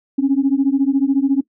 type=beating tone pair; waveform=sine; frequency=267.5 / 281.5 Hz; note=C4 / C#4; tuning=+38 / +27 cents; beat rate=14 Hz; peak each=-15 dBFS; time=0.18-1.41 s; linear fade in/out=10 ms; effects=noise-tail reverb RT60 0.1 s tail -19 dB re dry + tanh soft clip ceiling -6 dBFS